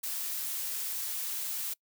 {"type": "noise", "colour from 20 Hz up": "blue", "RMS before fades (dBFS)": -35, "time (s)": [0.03, 1.74], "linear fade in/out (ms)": 10, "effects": ["noise-tail reverb RT60 0.1 s tail -25 dB re dry"]}